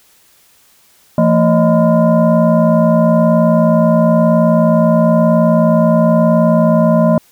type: tone with frequency modulation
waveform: sine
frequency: 227 Hz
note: A#3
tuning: 46 cents flat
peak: -7 dBFS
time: 1.18-7.18 s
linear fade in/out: 2 ms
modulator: 395 Hz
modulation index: 1.4
effects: white hiss -50 dBFS RMS until 7.31 s